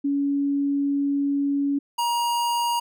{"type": "tone pair in turn", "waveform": ["sine", "square"], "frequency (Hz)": [281.7, 947.5], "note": ["C#4", "A#5"], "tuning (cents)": [28, 28], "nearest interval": "octave + major sixth", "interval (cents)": 2100, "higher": "second", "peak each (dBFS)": [-20, -22], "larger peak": "first", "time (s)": [[0.04, 1.79], [1.98, 2.8]], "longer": "first", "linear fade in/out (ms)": 10, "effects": []}